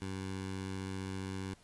15% pulse tone with notch filter, 95.3 Hz, G2, 48 cents flat, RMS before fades -40 dBFS, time 0.02-1.54 s, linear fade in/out 0 ms, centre 650 Hz, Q 1.9, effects pink hiss -63 dBFS RMS until 1.63 s + resampled to 24000 Hz

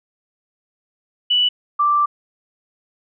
sine tone pair in turn, 2960 / 1174.7 Hz, F#7 / D6, 0 / 0 cents, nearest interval octave + major third, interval 1600 cents, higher first, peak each -13 dBFS, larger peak neither, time 1.3-1.49 / 1.79-2.06 s, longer second, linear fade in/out 10 ms, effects none

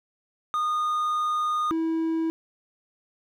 triangle tone pair in turn, 1227 / 325 Hz, D#6 / E4, -25 / -24 cents, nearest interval octave + major seventh, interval 2299 cents, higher first, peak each -21 dBFS, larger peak neither, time 0.54-1.71 / 1.71-2.3 s, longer first, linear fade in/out 0 ms, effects none

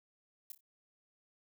violet noise with echo, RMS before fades -45 dBFS, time 0.5-0.52 s, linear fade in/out 2 ms, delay 29 ms, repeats 3, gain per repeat -10 dB, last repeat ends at 0.607 s, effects none

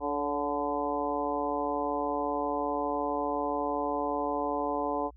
harmonic tone with a mistuned harmonic, 145.4 Hz, D3, 17 cents flat, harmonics 2 / 3 / 4 / 5 / 6 / 7, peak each -35 / -35 / -35 / -35 / -35 / -35 dBFS, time 0-5.11 s, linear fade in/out 50 ms, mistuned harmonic 4, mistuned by -36 cents, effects added 60 Hz sine -50 dBFS peak until 5.16 s

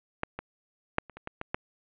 clicks, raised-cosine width 0.5 ms, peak -13 / -20 / -8 / -30 / -29 / -20 / -19 / -13 dBFS, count 8, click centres 0.234 / 0.39 / 0.984 / 1.097 / 1.17 / 1.274 / 1.414 / 1.545 s, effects resampled to 8000 Hz + 8-bit

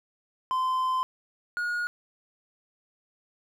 triangle tone pair in turn, 1031 / 1440.5 Hz, C6 / F#6, -26 / -47 cents, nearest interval tritone, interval 579 cents, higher second, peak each -22 / -25 dBFS, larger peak first, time 0.51-1.03 / 1.57-1.87 s, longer first, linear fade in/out 0 ms, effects none

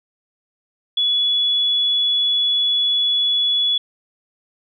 sine tone, 3403 Hz, G#7, 41 cents sharp, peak -15 dBFS, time 0.97-3.78 s, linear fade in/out 5 ms, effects none

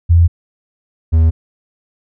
sine / triangle tone pair in turn, 84.9 / 80.75 Hz, F2 / E2, -48 / -35 cents, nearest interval minor second, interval 87 cents, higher first, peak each -5 dBFS, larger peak neither, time 0.09-0.28 / 1.12-1.31 s, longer neither, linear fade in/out 20 ms, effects none

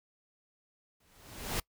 pink noise with exponential growth, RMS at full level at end -31 dBFS, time 1-1.6 s, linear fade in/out 5 ms, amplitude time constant 130 ms, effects noise-tail reverb RT60 0.1 s tail -24 dB re dry

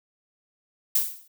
violet noise with exponential decay, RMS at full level -18 dBFS, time 0.95-1.28 s, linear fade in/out 5 ms, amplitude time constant 70 ms, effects none

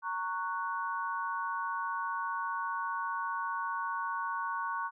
sine chord, F# major, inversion first, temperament just, 925 / 1110 / 1480 Hz, A#5 / C#6 / F#6, -14 / +2 / 0 cents, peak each -37 / -35 / -38 dBFS, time 0.02-4.91 s, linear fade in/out 50 ms, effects none

